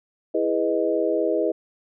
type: chord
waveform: sine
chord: E major seventh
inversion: none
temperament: equal with one note detuned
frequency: 329.6 / 413.9 / 493.9 / 622.3 Hz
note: E4 / G#4 / B4 / D#5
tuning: 0 / -6 / 0 / 0 cents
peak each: -25 dBFS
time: 0.34-1.52 s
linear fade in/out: 10 ms
effects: none